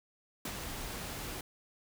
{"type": "noise with ADSR envelope", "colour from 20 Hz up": "pink", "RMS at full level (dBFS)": -37, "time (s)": [0.45, 1.41], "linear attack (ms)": 4, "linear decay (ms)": 64, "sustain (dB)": -4, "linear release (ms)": 4, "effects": []}